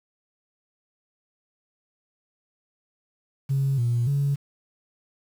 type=tone with pitch steps; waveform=sine; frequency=136.6 / 119.2 / 141 Hz; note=C#3 / A#2 / C#3; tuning=-25 / +39 / +30 cents; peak=-19 dBFS; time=3.49-4.36 s; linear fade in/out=20 ms; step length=290 ms; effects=tanh soft clip ceiling -16 dBFS + 8-bit